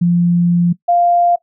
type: tone pair in turn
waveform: sine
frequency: 173.6 / 697.4 Hz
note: F3 / F5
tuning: -10 / -3 cents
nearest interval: 2 octaves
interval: 2407 cents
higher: second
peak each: -9 dBFS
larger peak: neither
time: 0.01-0.73 / 0.88-1.36 s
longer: first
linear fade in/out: 10 ms
effects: noise-tail reverb RT60 0.1 s tail -19 dB re dry